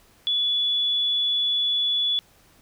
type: tone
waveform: sine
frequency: 3425 Hz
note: A7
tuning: 47 cents flat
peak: -20 dBFS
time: 0.27-2.19 s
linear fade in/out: 0 ms
effects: pink hiss -57 dBFS RMS until 2.61 s